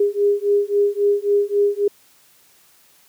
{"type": "beating tone pair", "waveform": "sine", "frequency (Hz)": [405.3, 409], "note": ["G#4", "G#4"], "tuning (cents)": [-42, -26], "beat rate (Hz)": 3.7, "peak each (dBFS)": -18, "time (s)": [0, 1.88], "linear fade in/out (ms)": 5, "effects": ["white hiss -54 dBFS RMS until 3.08 s", "high-pass 80 Hz 12 dB/octave"]}